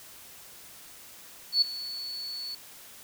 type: tone with ADSR envelope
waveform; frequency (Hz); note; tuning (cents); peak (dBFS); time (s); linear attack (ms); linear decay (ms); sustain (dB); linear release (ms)
sine; 4435; C#8; 0; -17; 1.52-2.55; 96; 10; -17; 5
effects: white hiss -49 dBFS RMS until 3.03 s